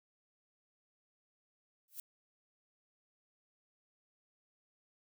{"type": "noise with exponential growth", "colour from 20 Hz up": "violet", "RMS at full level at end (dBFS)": -40, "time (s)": [1.88, 2], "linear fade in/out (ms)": 1, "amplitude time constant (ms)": 26, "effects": []}